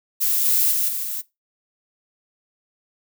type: noise with level steps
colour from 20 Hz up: violet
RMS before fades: -20 / -18 / -21 / -26 / -28 dBFS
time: 0.2-1.22 s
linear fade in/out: 20 ms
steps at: 0.45 / 0.71 / 0.88 / 1.03 s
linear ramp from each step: 10 ms
effects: noise-tail reverb RT60 0.2 s tail -19 dB re dry